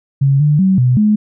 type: tone with pitch steps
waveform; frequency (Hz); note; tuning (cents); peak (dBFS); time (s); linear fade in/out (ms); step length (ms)
sine; 137.7 / 148.6 / 190 / 125.5 / 211.6; C#3 / D3 / F#3 / B2 / G#3; -11 / +21 / +46 / +28 / +33; -8; 0.21-1.16; 10; 190
effects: none